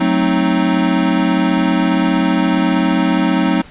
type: chord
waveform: square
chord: F# diminished seventh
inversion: none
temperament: equal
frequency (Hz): 185 / 220 / 261.6 / 311.1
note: F#3 / A3 / C4 / Eb4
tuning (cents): 0 / 0 / 0 / 0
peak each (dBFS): -18 / -21 / -18 / -18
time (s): 0-3.62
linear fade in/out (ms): 10
effects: pink hiss -40 dBFS RMS until 3.7 s + resampled to 8000 Hz